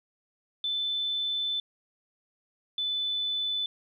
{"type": "tone pair in turn", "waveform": "sine", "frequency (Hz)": [3520, 3501], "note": ["A7", "A7"], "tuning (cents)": [0, -9], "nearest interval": "unison", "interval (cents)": 9, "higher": "first", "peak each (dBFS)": -27, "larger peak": "neither", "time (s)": [[0.64, 1.6], [2.78, 3.66]], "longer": "first", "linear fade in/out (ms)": 2, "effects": ["11-bit"]}